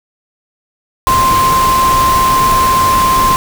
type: tone in noise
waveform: sine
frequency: 1046.5 Hz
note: C6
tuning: in tune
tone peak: -8 dBFS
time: 1.07-3.36 s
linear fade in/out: 0 ms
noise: pink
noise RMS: -17 dBFS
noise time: 1.07-3.36 s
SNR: +6 dB
effects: none